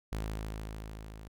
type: tone with level ramp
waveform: sawtooth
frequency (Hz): 53.5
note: A1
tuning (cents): -48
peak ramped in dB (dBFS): -29 to -42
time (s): 0.12-1.28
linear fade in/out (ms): 5
effects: none